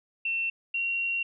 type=tone pair in turn; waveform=sine; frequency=2700 / 2746 Hz; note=E7 / F7; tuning=+41 / -30 cents; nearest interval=unison; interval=29 cents; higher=second; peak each=-26 dBFS; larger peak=neither; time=0.25-0.5 / 0.74-1.23 s; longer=second; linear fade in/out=5 ms; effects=none

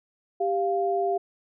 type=tone pair together; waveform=sine; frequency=393.7 / 697.7 Hz; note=G4 / F5; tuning=+8 / -2 cents; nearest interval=minor seventh; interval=990 cents; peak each=-25 dBFS; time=0.4-1.18 s; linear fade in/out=10 ms; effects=none

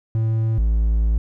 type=tone pair in turn; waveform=triangle; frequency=111.6 / 55 Hz; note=A2 / A1; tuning=+25 / 0 cents; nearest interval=octave; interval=1225 cents; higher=first; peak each=-15 / -13 dBFS; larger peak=second; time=0.15-0.58 / 0.58-1.18 s; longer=second; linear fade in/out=0 ms; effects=none

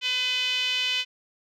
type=tone with band-pass filter; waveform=5% pulse; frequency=504 Hz; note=B4; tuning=35 cents sharp; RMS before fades=-26 dBFS; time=0.01-1.05 s; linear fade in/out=50 ms; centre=2900 Hz; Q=3.9; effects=none

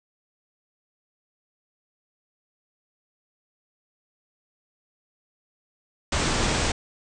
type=low-pass noise; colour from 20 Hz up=pink; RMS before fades=-24 dBFS; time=6.12-6.72 s; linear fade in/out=5 ms; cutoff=8600 Hz; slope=96 dB/octave; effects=none

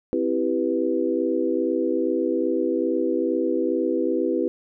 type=chord; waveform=sine; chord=C major seventh; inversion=none; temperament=equal; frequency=261.6 / 329.6 / 392 / 493.9 Hz; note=C4 / E4 / G4 / B4; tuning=0 / 0 / 0 / 0 cents; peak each=-27 / -24 / -26 / -26 dBFS; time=0.13-4.48 s; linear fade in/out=0 ms; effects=none

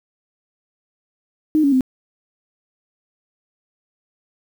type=tone with pitch steps; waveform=sine; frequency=308.9 / 280.2 / 259 Hz; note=D#4 / C#4 / C4; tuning=-12 / +19 / -17 cents; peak=-12 dBFS; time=1.55-1.808 s; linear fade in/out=0 ms; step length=86 ms; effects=7-bit

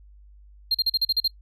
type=tone bursts; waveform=triangle; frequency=4194 Hz; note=C8; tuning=3 cents sharp; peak=-17 dBFS; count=8; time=0.71-1.278 s; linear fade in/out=5 ms; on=36 ms; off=40 ms; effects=noise-tail reverb RT60 0.1 s tail -23 dB re dry + added 50 Hz sine -47 dBFS peak until 1.41 s

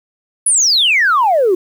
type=exponential sweep; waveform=sine; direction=down; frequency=10548 to 347.8 Hz; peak=-8 dBFS; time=0.46-1.55 s; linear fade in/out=5 ms; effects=tanh soft clip ceiling -5 dBFS + 7-bit

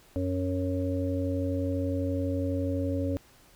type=harmonic tone; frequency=92 Hz; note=F#2; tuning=9 cents flat; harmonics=1 / 3 / 5 / 6; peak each=-30 / -30 / -38 / -34 dBFS; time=0.16-3.17 s; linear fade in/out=0 ms; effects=pink hiss -58 dBFS RMS until 3.55 s

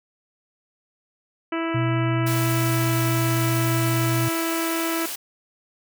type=harmonic tone; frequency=329.6 Hz; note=E4; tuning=in tune; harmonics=1 / 2 / 3 / 4 / 5 / 6 / 7 / 8 / 9; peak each=-25 / -32 / -34 / -32 / -37 / -38 / -37 / -40 / -41 dBFS; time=1.52-5.06 s; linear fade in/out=5 ms
type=tone with pitch glide; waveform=sine; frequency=123.47 to 122.19 Hz; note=B2 to B2; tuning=0 to -18 cents; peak=-21 dBFS; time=1.74-4.29 s; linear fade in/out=10 ms; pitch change=-18 cents; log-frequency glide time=2.06-3.39 s
type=high-pass noise; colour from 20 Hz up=white; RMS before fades=-31 dBFS; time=2.26-5.16 s; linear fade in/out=10 ms; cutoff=330 Hz; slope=12 dB/octave
effects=none

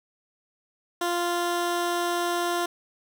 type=tone; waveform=15% pulse; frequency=348 Hz; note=F4; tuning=6 cents flat; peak=-18 dBFS; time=1.01-2.66 s; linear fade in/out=5 ms; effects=none

